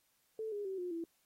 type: tone with pitch steps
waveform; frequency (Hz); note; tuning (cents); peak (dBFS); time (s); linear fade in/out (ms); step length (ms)
sine; 440 / 410.5 / 383 / 357.4 / 333.5; A4 / G#4 / G4 / F4 / E4; 0 / -20 / -40 / +40 / +20; -37; 0.39-1.04; 2; 130
effects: white hiss -75 dBFS RMS until 1.25 s + AAC 48 kbps